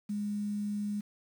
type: tone with quantisation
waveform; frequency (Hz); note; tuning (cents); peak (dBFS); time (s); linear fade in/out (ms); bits
sine; 206.5; G#3; -10; -31; 0.09-1.01; 10; 9
effects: none